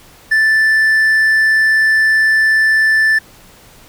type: tone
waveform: triangle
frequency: 1761 Hz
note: A6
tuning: 1 cent sharp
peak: -7 dBFS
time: 0.31-3.19 s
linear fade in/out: 10 ms
effects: pink hiss -43 dBFS RMS until 3.88 s